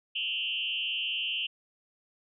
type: tone with frequency modulation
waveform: sine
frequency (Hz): 2919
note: F#7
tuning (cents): -24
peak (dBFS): -29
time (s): 0.15-1.47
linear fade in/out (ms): 10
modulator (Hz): 169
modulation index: 1.5
effects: none